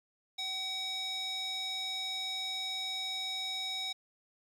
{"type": "tone with band-pass filter", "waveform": "square", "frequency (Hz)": 759, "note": "F#5", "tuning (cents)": 44, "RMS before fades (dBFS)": -37, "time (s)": [0.38, 3.93], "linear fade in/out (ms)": 10, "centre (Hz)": 4100, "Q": 3.7, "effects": ["11-bit"]}